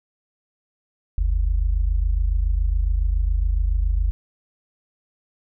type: tone pair together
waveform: sine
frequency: 46.25 / 73.42 Hz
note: F#1 / D2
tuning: 0 / 0 cents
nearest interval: minor sixth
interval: 800 cents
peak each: -18 / -24 dBFS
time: 1.18-4.11 s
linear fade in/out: 0 ms
effects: none